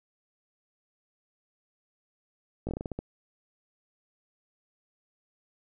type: slowing click train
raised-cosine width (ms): 2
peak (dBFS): -20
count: 9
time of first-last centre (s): 2.67-2.99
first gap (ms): 18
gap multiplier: 1.22
effects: none